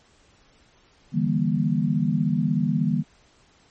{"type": "chord", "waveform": "sine", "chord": "E half-diminished seventh", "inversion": "third", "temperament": "just", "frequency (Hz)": [148.33, 164.81, 197.78, 237.3], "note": ["D3", "E3", "G3", "Bb3"], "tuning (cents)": [18, 0, 16, 31], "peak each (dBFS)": -25, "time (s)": [1.12, 3.04], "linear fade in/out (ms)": 50, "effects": ["pink hiss -58 dBFS RMS until 3.7 s", "MP3 32 kbps"]}